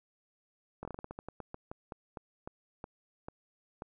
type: slowing click train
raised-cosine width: 1 ms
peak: -27 dBFS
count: 19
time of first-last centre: 0.83-3.821 s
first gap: 21 ms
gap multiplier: 1.21
effects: none